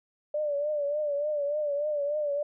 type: tone with vibrato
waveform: sine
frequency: 587.3 Hz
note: D5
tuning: in tune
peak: -26 dBFS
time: 0.34-2.43 s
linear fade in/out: 5 ms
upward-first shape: triangle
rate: 3.4 Hz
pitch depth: 76 cents each way
effects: none